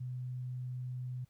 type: tone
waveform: sine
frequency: 126 Hz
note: B2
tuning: 35 cents sharp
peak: -37 dBFS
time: 0-1.25 s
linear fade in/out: 10 ms
effects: pink hiss -75 dBFS RMS until 1.29 s